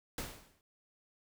pink noise with exponential decay, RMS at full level -37 dBFS, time 0.18-0.61 s, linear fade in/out 1 ms, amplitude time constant 93 ms, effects none

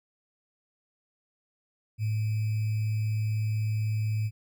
sine tone with sample-and-hold, 108 Hz, A2, 32 cents flat, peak -25 dBFS, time 1.98-4.31 s, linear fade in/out 50 ms, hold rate 2450 Hz, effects none

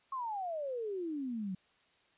sine exponential sweep, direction down, 1100 to 180 Hz, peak -35 dBFS, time 0.12-1.55 s, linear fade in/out 5 ms, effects white hiss -69 dBFS RMS until 2.17 s + resampled to 8000 Hz

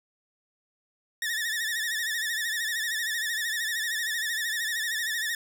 sawtooth tone with vibrato, 1806 Hz, A6, 45 cents sharp, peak -24 dBFS, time 1.22-5.35 s, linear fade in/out 2 ms, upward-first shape sine, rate 13 Hz, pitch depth 90 cents each way, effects 11-bit

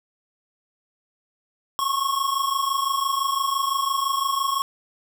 square tone pair together, 1082.1 / 1108 Hz, C#6 / C#6, -42 / -1 cents, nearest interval unison, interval 41 cents, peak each -25 dBFS, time 1.79-4.62 s, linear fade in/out 0 ms, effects none

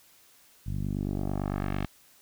10% pulse tone with low-pass filter sweep, 48.91 Hz, G1, 3 cents flat, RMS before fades -31 dBFS, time 0.66-1.86 s, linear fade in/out 10 ms, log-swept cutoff 120 to 3400 Hz, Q 1.1, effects white hiss -59 dBFS RMS until 2.21 s

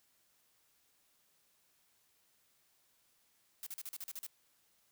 blue noise bursts, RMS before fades -44 dBFS, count 9, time 3.63-4.265 s, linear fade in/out 0 ms, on 35 ms, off 40 ms, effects white hiss -73 dBFS RMS until 4.91 s

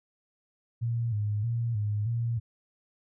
sine tone with vibrato, 110.6 Hz, A2, 9 cents sharp, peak -26 dBFS, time 0.81-2.4 s, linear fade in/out 20 ms, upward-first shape square, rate 1.6 Hz, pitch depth 97 cents each way, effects none

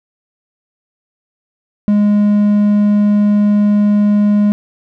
triangle tone, 206.9 Hz, G#3, 6 cents flat, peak -6 dBFS, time 1.88-4.52 s, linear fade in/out 0 ms, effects none

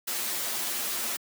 white noise with comb filter, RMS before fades -31 dBFS, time 0.07-1.17 s, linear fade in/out 10 ms, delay 8.6 ms, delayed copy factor +0.9, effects high-pass 200 Hz 12 dB/octave

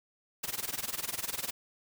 white noise with tremolo, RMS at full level -33 dBFS, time 0.43-1.51 s, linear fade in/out 10 ms, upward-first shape sine, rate 20 Hz, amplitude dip 90%, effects none

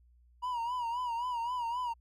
triangle tone with vibrato, 962 Hz, B5, 46 cents flat, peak -30 dBFS, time 0.42-1.94 s, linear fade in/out 20 ms, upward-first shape sine, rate 3.8 Hz, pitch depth 82 cents each way, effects added 60 Hz sine -60 dBFS peak until 2 s

